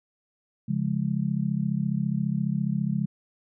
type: chord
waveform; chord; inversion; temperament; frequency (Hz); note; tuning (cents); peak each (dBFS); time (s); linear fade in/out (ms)
sine; Db major; none; just; 138.59 / 173.24 / 207.9; Db3 / F3 / Ab3; 0 / -14 / +2; -28; 0.68-3.06; 10
effects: none